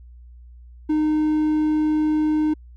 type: tone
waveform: triangle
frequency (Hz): 306.9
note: D#4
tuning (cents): -24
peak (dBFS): -15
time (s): 0.89-2.54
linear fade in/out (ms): 10
effects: added 60 Hz sine -41 dBFS peak until 2.76 s